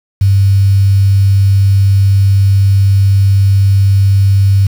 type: tone with quantisation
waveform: sine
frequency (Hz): 98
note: G2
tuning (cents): 0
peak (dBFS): -5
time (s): 0.21-4.67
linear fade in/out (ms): 5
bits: 5
effects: none